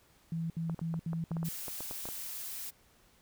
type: tone bursts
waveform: sine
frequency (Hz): 164.81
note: E3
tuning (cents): 0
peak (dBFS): -32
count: 5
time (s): 0.32-1.488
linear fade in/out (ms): 2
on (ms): 180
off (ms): 67
type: clicks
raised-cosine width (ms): 1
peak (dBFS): -28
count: 12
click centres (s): 0.697 / 0.792 / 0.941 / 1.132 / 1.316 / 1.368 / 1.43 / 1.682 / 1.806 / 1.911 / 2.055 / 2.088
type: noise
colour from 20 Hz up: blue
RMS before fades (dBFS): -41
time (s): 1.44-2.71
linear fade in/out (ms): 20
effects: pink hiss -65 dBFS RMS until 3.21 s